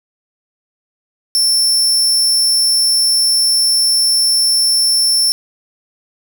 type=tone; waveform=sawtooth; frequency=5380 Hz; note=E8; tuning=34 cents sharp; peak=-8 dBFS; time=1.35-5.32 s; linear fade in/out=0 ms; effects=none